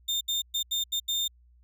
35% pulse tone bursts at uneven times, 3623 Hz, A7, 50 cents sharp, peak -24 dBFS, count 6, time 0.08-0.21 / 0.28-0.42 / 0.54-0.63 / 0.71-0.84 / 0.92-1 / 1.08-1.28 s, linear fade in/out 10 ms, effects added 60 Hz sine -56 dBFS peak until 1.63 s

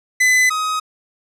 45% pulse tone pair in turn, 2012 / 1260.9 Hz, B6 / D#6, +32 / +23 cents, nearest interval minor sixth, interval 809 cents, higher first, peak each -11 / -18 dBFS, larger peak first, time 0.2-0.5 / 0.5-0.8 s, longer neither, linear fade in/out 10 ms, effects low-pass 10000 Hz 12 dB/octave

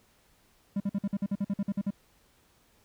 triangle tone bursts, 199.7 Hz, G3, 32 cents sharp, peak -24 dBFS, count 13, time 0.76-1.906 s, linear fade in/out 5 ms, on 42 ms, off 50 ms, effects pink hiss -65 dBFS RMS until 2.84 s

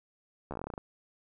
slowing click train, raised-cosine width 1 ms, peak -24 dBFS, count 12, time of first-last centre 0.51-0.779 s, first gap 13 ms, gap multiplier 1.12, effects none

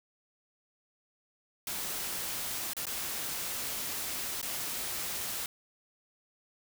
white noise with dropouts, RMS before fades -36 dBFS, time 1.67-5.46 s, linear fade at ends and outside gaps 2 ms, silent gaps 2.734-2.767 / 2.855-2.867 / 4.415-4.427 s, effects none

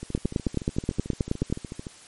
two click trains, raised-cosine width 3 ms, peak -10 / -21 dBFS, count 14 / 26, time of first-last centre 0.15-1.526 / 0.03-1.868 s, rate 9.45 / 13.6 Hz, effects white hiss -49 dBFS RMS until 2.07 s + MP3 48 kbps

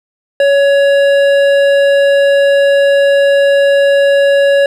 sine tone with hard clipping, 560 Hz, C#5, 18 cents sharp, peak -8 dBFS, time 0.4-4.66 s, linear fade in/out 2 ms, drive 11 dB, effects none

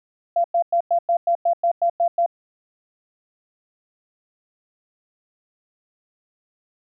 sine tone bursts, 686 Hz, F5, 31 cents flat, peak -15 dBFS, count 11, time 0.36-2.262 s, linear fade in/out 5 ms, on 82 ms, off 100 ms, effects none

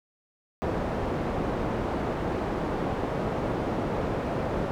white low-pass noise, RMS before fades -29 dBFS, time 0.62-4.71 s, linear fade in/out 0 ms, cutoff 610 Hz, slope 12 dB/octave, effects none

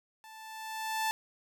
sawtooth tone with level ramp, 880 Hz, A5, in tune, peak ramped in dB -46 to -24 dBFS, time 0.24-1.11 s, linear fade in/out 0 ms, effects none

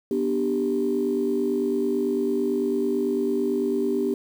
sine chord, G major, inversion first, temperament just, 245 / 294 / 392 Hz, B3 / D4 / G4, -14 / +2 / 0 cents, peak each -26 / -27 / -23 dBFS, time 0.11-4.14 s, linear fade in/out 2 ms, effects tanh soft clip ceiling -13 dBFS + 8-bit

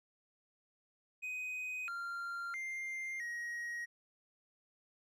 triangle tone with pitch steps, 2505 / 1387 / 2101 / 1891 Hz, D#7 / F6 / C7 / A#6, +11 / -12 / +7 / +24 cents, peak -37 dBFS, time 1.22-3.86 s, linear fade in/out 20 ms, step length 660 ms, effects none

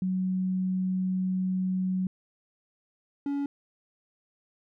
sine / triangle tone pair in turn, 186 / 282.5 Hz, F#3 / C#4, +9 / +33 cents, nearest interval perfect fifth, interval 724 cents, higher second, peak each -25 dBFS, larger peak neither, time 0.02-2.07 / 3.26-3.46 s, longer first, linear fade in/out 2 ms, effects none

